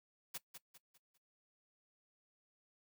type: noise with echo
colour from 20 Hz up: white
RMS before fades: -43 dBFS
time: 0.34-0.38 s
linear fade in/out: 10 ms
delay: 200 ms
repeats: 4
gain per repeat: -8 dB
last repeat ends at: 1.18 s
effects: noise-tail reverb RT60 0.1 s tail -19 dB re dry